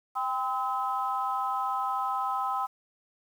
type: tone cluster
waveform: sine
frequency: 790 / 1023 / 1287 Hz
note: G5 / C6 / E6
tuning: +13 / -39 / -42 cents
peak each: -31 dBFS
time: 0.15-2.67 s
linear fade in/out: 20 ms
effects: tanh soft clip ceiling -17 dBFS + 9-bit